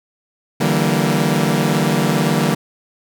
sawtooth chord, E half-diminished seventh, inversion third, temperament equal with one note detuned, 146.83 / 164.81 / 192.3 / 233.1 Hz, D3 / E3 / G3 / Bb3, 0 / 0 / -33 / 0 cents, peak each -16 dBFS, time 0.6-2.55 s, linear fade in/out 10 ms, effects none

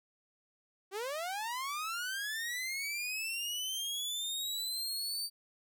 sawtooth linear sweep, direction up, 370 to 4638 Hz, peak -32 dBFS, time 0.91-5.3 s, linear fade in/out 50 ms, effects none

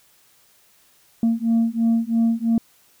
sine beating tone pair, 227.6 / 230.6 Hz, A#3 / A#3, -41 / -19 cents, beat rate 3 Hz, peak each -18 dBFS, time 1.23-2.58 s, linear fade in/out 2 ms, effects tanh soft clip ceiling -13 dBFS + white hiss -57 dBFS RMS until 3 s

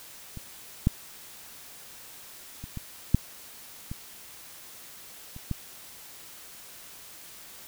clicks, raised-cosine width 5 ms, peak -26 / -8 / -26 / -22 / -6 / -22 / -29 / -16 dBFS, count 8, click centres 0.373 / 0.871 / 2.64 / 2.773 / 3.146 / 3.915 / 5.364 / 5.513 s, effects white hiss -47 dBFS RMS until 7.67 s

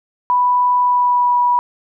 sine tone with pitch glide, 987.8 to 975.3 Hz, B5 to B5, 0 to -22 cents, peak -11 dBFS, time 0.3-1.59 s, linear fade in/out 0 ms, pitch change -22 cents, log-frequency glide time 0.79-1.39 s, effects none

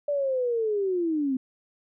sine linear sweep, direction down, 587.3 to 253.5 Hz, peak -23 dBFS, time 0.08-1.37 s, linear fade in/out 5 ms, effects none

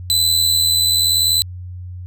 sawtooth tone with amplitude modulation, 4009 Hz, B7, 25 cents sharp, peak -8 dBFS, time 0.1-1.42 s, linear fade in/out 0 ms, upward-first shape sine, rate 80.6 Hz, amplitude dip 50%, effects added 90 Hz sine -28 dBFS peak until 2.06 s

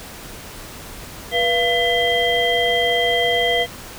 sine tone cluster, 485.3 / 688 / 2009 / 3190 Hz, B4 / F5 / B6 / G7, -30 / -26 / +29 / +30 cents, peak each -21 dBFS, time 1.31-3.67 s, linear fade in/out 50 ms, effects pink hiss -36 dBFS RMS until 3.98 s

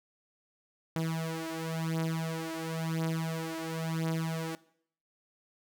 sawtooth beating tone pair, 161.9 / 162.86 Hz, E3 / E3, -31 / -21 cents, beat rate 0.96 Hz, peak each -31 dBFS, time 0.96-4.55 s, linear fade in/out 0 ms, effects noise-tail reverb RT60 0.6 s tail -19 dB re dry

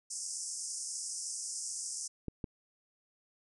white band-pass noise, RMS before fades -40 dBFS, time 0.1-2.08 s, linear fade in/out 10 ms, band 5100 to 9600 Hz, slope 96 dB/octave
clicks, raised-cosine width 3 ms, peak -24 dBFS, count 2, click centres 2.283 / 2.442 s
effects none

